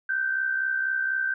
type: tone pair together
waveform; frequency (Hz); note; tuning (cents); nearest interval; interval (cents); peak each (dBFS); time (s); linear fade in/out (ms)
sine; 1493.9 / 1558; F#6 / G6; +16 / -11; minor second; 73; -32 / -24; 0.09-1.34; 5
effects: none